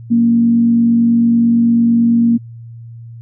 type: tone with frequency modulation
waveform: sine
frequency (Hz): 233.1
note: A#3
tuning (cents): 0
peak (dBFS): -8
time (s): 0.1-2.38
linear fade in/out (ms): 20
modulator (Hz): 49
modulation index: 0.22
effects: added 116 Hz sine -30 dBFS peak until 3.21 s